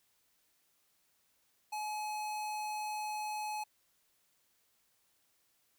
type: tone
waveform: square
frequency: 849 Hz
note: G#5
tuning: 38 cents sharp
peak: -37 dBFS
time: 1.72-3.64 s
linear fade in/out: 10 ms
effects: white hiss -74 dBFS RMS until 5.78 s